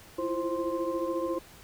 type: tone cluster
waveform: sine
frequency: 331.6 / 345.7 / 526 / 1047 Hz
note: E4 / F4 / C5 / C6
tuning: +10 / -18 / +9 / +1 cents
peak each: -33 / -34 / -32 / -37 dBFS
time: 0.18-1.39 s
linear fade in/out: 10 ms
effects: pink hiss -52 dBFS RMS until 1.63 s